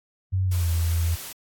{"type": "tone with pitch glide", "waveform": "sine", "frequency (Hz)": [94.2, 83.44], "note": ["F#2", "E2"], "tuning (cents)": [32, 22], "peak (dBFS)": -20, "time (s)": [0.32, 1.16], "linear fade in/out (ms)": 20, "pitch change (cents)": -210, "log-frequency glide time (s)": [0.45, 0.69]}
{"type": "noise", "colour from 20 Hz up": "white", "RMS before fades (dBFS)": -37, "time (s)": [0.51, 1.33], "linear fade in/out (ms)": 10}
{"effects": ["AAC 64 kbps"]}